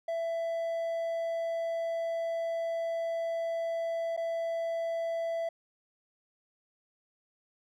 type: tone with dropouts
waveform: triangle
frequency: 665 Hz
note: E5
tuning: 15 cents sharp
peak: -28 dBFS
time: 0.08-5.49 s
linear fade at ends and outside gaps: 5 ms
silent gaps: 4.166-4.174 s
effects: none